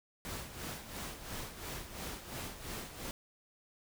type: noise with tremolo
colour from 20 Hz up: pink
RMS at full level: -41 dBFS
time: 0.25-3.11 s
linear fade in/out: 0 ms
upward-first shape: sine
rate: 2.9 Hz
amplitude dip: 65%
effects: none